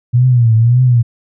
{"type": "tone with vibrato", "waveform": "sine", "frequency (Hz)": 119.2, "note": "A#2", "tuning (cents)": 39, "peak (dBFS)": -6, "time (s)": [0.13, 1.03], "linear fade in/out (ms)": 20, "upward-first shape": "triangle", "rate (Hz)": 1.8, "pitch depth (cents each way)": 140, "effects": []}